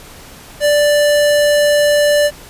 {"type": "tone", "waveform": "square", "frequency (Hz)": 587.3, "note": "D5", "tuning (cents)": 0, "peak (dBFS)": -10, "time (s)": [0.6, 2.31], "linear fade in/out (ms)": 50, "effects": ["pink hiss -37 dBFS RMS until 2.49 s", "resampled to 32000 Hz"]}